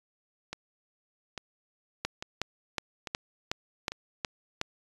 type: two click trains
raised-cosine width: 0.2 ms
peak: -12 / -19 dBFS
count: 8 / 5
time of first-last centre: 2.05-4.614 / 0.53-3.92 s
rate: 2.73 / 1.18 Hz
effects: resampled to 24000 Hz